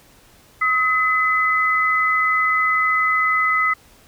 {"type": "tone pair together", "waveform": "sine", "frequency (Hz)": [1272, 2019], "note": ["D#6", "B6"], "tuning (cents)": [38, 38], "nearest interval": "minor sixth", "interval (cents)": 800, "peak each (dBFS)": -18, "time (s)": [0.61, 3.74], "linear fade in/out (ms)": 10, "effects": ["pink hiss -51 dBFS RMS until 4.07 s"]}